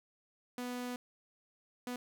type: tone bursts at uneven times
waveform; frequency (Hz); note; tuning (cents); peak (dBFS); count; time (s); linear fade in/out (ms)
sawtooth; 246.9; B3; 0; -34; 2; 0.58-0.96 / 1.87-1.96; 2
effects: 12-bit